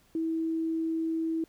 sine tone, 324.7 Hz, E4, 26 cents flat, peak -27 dBFS, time 0.15-1.44 s, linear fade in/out 2 ms, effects pink hiss -64 dBFS RMS until 1.48 s

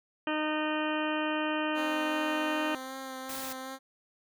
harmonic tone, 307.2 Hz, D#4, 22 cents flat, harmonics 1 / 2 / 3 / 4 / 5 / 6 / 8 / 9 / 10, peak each -32 / -35 / -37 / -38 / -39 / -40 / -41 / -42 / -42 dBFS, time 0.27-2.75 s, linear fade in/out 2 ms
10% pulse tone with vibrato, 263.4 Hz, C4, 12 cents sharp, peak -30 dBFS, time 1.74-3.79 s, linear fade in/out 50 ms, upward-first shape sine, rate 2.6 Hz, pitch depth 18 cents each way
white noise, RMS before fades -40 dBFS, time 3.29-3.53 s, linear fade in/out 5 ms
effects none

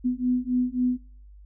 sine beating tone pair, 248 / 251.7 Hz, B3 / B3, +7 / +33 cents, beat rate 3.7 Hz, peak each -25 dBFS, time 0.04-0.98 s, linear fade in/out 20 ms, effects noise-tail reverb RT60 0.5 s tail -22 dB re dry + added 50 Hz sine -45 dBFS peak until 1.45 s

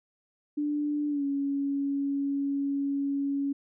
sine tone with pitch glide, 294.6 to 279.5 Hz, D4 to C#4, +6 to +14 cents, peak -26 dBFS, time 0.57-3.53 s, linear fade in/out 10 ms, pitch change -92 cents, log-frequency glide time 1.09-1.24 s, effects none

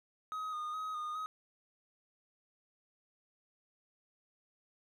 triangle tone with vibrato, 1245 Hz, D#6, 1 cent sharp, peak -35 dBFS, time 0.32-1.26 s, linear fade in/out 0 ms, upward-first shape square, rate 2.4 Hz, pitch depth 27 cents each way, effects none

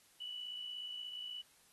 sine tone with amplitude modulation, 2960 Hz, F#7, in tune, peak -40 dBFS, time 0.2-1.42 s, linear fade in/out 10 ms, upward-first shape sine, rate 56.8 Hz, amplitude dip 45%, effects white hiss -67 dBFS RMS until 1.72 s + AAC 32 kbps

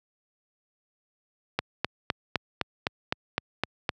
click train, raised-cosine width 0.3 ms, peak -8 dBFS, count 10, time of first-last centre 1.59-3.892 s, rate 3.91 Hz, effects high-pass 80 Hz 12 dB/octave

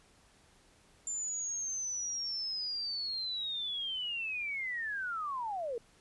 sine linear sweep, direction down, 7210 to 442.8 Hz, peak -34 dBFS, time 1.07-5.78 s, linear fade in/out 2 ms, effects pink hiss -64 dBFS RMS until 6 s + resampled to 24000 Hz

